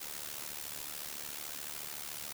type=noise with amplitude modulation; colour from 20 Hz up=white; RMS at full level=-39 dBFS; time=0-2.33 s; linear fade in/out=10 ms; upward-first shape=sine; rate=73.8 Hz; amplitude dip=80%; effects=none